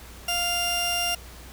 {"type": "tone pair together", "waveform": "sawtooth", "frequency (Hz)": [698.5, 2794], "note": ["F5", "F7"], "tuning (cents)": [0, 0], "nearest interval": "2 octaves", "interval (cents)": 2400, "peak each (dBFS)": [-25, -21], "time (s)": [0.28, 1.15], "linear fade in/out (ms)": 5, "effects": ["added 60 Hz sine -44 dBFS peak until 1.52 s", "pink hiss -46 dBFS RMS until 1.52 s"]}